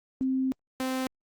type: tone pair in turn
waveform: sine / sawtooth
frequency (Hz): 262.3 / 259.9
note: C4 / C4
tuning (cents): +4 / -11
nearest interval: unison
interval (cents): 15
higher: first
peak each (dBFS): -24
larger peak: neither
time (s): 0.21-0.52 / 0.8-1.07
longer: first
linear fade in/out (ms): 0
effects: Opus 32 kbps